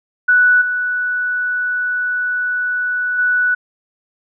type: tone with level steps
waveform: sine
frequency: 1480 Hz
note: F#6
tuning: in tune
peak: -8 / -16 / -12 dBFS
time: 0.28-3.55 s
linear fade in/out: 10 ms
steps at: 0.61 / 3.18 s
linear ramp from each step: 10 ms
effects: none